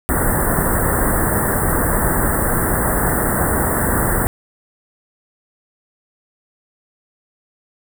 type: band-stop noise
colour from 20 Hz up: pink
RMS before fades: -17 dBFS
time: 0.09-4.27 s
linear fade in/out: 0 ms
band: 1900 to 8100 Hz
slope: 96 dB/octave
effects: none